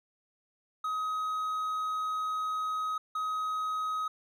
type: tone pair in turn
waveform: triangle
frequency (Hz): 1264 / 1264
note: D#6 / D#6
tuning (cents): +27 / +27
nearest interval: unison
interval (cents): 0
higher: neither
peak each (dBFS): -28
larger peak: neither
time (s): 0.84-2.98 / 3.15-4.08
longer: first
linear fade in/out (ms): 5
effects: none